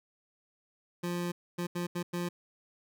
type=tone bursts at uneven times; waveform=25% pulse; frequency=174.9 Hz; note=F3; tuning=3 cents sharp; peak=-28 dBFS; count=5; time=1.03-1.32 / 1.58-1.67 / 1.75-1.87 / 1.95-2.03 / 2.13-2.29 s; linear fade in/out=10 ms; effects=none